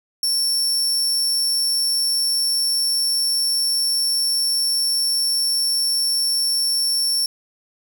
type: tone with amplitude modulation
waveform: sawtooth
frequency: 5440 Hz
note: F8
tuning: 46 cents flat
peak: -14 dBFS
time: 0.23-7.26 s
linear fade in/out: 2 ms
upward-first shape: sine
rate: 145 Hz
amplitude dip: 25%
effects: 8-bit